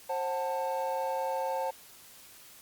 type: chord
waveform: triangle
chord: F# diminished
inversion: second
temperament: just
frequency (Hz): 532.8 / 740 / 888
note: C5 / F#5 / A5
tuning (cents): +31 / 0 / +16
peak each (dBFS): -31 / -36 / -31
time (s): 0.09-1.71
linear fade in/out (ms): 10
effects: white hiss -53 dBFS RMS until 2.61 s + Opus 48 kbps